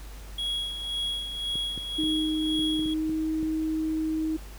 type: tone with tremolo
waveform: triangle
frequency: 3322 Hz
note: G#7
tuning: in tune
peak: -25 dBFS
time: 0.38-2.94 s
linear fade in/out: 5 ms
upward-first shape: sine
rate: 1.9 Hz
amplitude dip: 55%
type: clicks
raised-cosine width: 3 ms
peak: -25 dBFS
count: 8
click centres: 1.556 / 1.777 / 2.037 / 2.593 / 2.794 / 2.86 / 3.095 / 3.429 s
type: tone with pitch glide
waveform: sine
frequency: 311.1 to 315.6 Hz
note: D#4 to D#4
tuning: 0 to +25 cents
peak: -25 dBFS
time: 1.98-4.37 s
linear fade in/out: 10 ms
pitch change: +25 cents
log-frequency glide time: 2.78-3.14 s
effects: added 50 Hz sine -40 dBFS peak until 4.58 s + pink hiss -49 dBFS RMS until 4.58 s